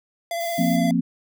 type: tone with vibrato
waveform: square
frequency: 680 Hz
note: F5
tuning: 46 cents flat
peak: -25 dBFS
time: 0.31-0.91 s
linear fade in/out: 2 ms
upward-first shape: triangle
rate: 17 Hz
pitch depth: 25 cents each way
type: noise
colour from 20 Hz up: violet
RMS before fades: -36 dBFS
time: 0.4-0.77 s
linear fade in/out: 10 ms
type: chord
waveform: sine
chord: F suspended fourth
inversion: none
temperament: just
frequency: 174.61 / 232.8 / 261.9 Hz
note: F3 / Bb3 / C4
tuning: 0 / -2 / +2 cents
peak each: -22 dBFS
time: 0.58-1.01 s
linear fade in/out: 10 ms
effects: none